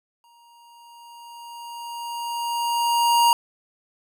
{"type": "tone with exponential growth", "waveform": "square", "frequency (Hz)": 942, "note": "A#5", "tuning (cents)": 18, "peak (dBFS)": -14, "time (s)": [0.24, 3.33], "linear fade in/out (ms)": 1, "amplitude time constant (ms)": 670, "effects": []}